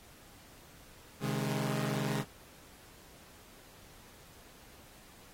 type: chord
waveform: sawtooth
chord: Ab major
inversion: first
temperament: equal with one note detuned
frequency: 133.56 / 155.56 / 207.7 Hz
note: C3 / Eb3 / Ab3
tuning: +36 / 0 / 0 cents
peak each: -31 / -33 / -32 dBFS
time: 1.2-2.25 s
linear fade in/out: 50 ms
effects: pink hiss -57 dBFS RMS until 5.33 s + AAC 48 kbps